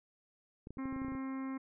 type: clicks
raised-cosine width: 3 ms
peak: -33 dBFS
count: 11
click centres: 0.671 / 0.706 / 0.772 / 0.856 / 0.926 / 0.963 / 1.018 / 1.048 / 1.083 / 1.121 / 1.151 s
type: harmonic tone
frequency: 266 Hz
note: C4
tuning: 29 cents sharp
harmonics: 1 / 2 / 3 / 4 / 5 / 6 / 7 / 8 / 9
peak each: -37 / -54 / -56 / -49 / -56 / -61 / -59 / -56 / -68 dBFS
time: 0.78-1.58 s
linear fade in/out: 10 ms
effects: none